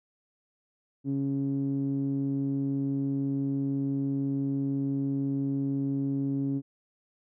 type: tone with low-pass filter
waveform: sawtooth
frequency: 138 Hz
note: C#3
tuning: 7 cents flat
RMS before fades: -29 dBFS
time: 1.04-6.62 s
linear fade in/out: 50 ms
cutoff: 290 Hz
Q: 4.2
effects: none

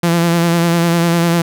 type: tone with vibrato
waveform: sawtooth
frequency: 169.7 Hz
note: F3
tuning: 49 cents flat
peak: -7 dBFS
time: 0.03-1.42 s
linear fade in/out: 5 ms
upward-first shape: sine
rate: 10 Hz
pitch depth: 33 cents each way
effects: none

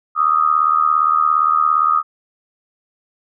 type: tone with amplitude modulation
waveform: sine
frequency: 1244.5 Hz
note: D#6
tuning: in tune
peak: -8 dBFS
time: 0.15-2.03 s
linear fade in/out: 50 ms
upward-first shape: sine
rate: 77.4 Hz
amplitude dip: 85%
effects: none

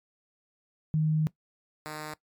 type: tone pair in turn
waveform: sine / 5% pulse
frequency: 155.56 / 153.15 Hz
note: D#3 / D#3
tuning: 0 / -27 cents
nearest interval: unison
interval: 27 cents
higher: first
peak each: -22 / -25 dBFS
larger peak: first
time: 0.94-1.27 / 1.86-2.14 s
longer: first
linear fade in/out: 0 ms
effects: noise-tail reverb RT60 0.1 s tail -19 dB re dry + MP3 96 kbps

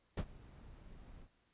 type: noise with ADSR envelope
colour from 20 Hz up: brown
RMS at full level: -33 dBFS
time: 0.17-1.29 s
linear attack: 8 ms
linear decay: 66 ms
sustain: -22 dB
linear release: 75 ms
effects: pink hiss -75 dBFS RMS until 1.53 s + resampled to 8000 Hz

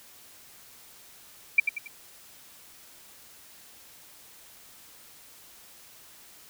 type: tone with echo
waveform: sine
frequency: 2349 Hz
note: D7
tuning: in tune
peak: -13 dBFS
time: 1.58-1.6 s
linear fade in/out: 5 ms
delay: 92 ms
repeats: 3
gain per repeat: -8 dB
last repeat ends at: 1.876 s
effects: white hiss -52 dBFS RMS until 6.49 s

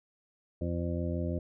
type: harmonic tone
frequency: 86 Hz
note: F2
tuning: 26 cents flat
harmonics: 1 / 2 / 3 / 4 / 6 / 7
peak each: -33 / -36 / -38 / -39 / -41 / -41 dBFS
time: 0.61-1.39 s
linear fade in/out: 5 ms
effects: none

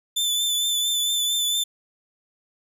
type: tone with vibrato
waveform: sawtooth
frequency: 3520 Hz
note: A7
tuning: in tune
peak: -18 dBFS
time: 0.16-1.64 s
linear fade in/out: 10 ms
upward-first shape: triangle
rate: 4.4 Hz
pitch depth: 32 cents each way
effects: none

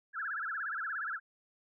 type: tone with vibrato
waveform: sine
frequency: 1500 Hz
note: F#6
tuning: 23 cents sharp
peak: -34 dBFS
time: 0.13-1.2 s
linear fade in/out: 50 ms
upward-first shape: sine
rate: 17 Hz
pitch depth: 240 cents each way
effects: none

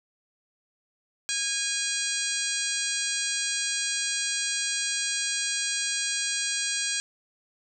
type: harmonic tone with a mistuned harmonic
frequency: 820 Hz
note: G#5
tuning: 22 cents flat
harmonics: 2 / 3 / 4 / 5 / 6 / 7 / 8 / 9 / 10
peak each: -35 / -35 / -35 / -35 / -35 / -35 / -35 / -35 / -35 dBFS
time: 1.29-7 s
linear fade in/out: 0 ms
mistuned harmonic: 6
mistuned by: -73 cents
effects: none

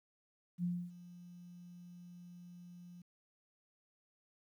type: tone with ADSR envelope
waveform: sine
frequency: 175.9 Hz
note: F3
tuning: 13 cents sharp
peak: -32 dBFS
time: 0.58-3.02 s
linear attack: 56 ms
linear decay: 270 ms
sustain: -19 dB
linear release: 5 ms
effects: 12-bit

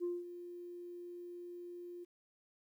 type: tone with ADSR envelope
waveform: sine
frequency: 350.8 Hz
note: F4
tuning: 8 cents sharp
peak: -32 dBFS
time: 0-2.05 s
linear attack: 37 ms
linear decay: 200 ms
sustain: -13 dB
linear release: 18 ms
effects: tanh soft clip ceiling -31 dBFS + 12-bit

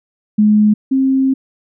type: tone pair in turn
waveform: sine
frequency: 211.3 / 266.2 Hz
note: G#3 / C4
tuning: +30 / +30 cents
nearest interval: major third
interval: 400 cents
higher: second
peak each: -7 / -10 dBFS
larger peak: first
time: 0.38-0.74 / 0.91-1.34 s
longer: second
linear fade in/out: 10 ms
effects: none

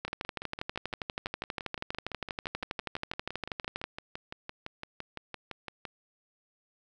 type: two click trains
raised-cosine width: 0.3 ms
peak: -22 / -17 dBFS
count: 35 / 48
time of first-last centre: 0.08-5.852 / 0.05-3.84 s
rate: 5.89 / 12.4 Hz
effects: none

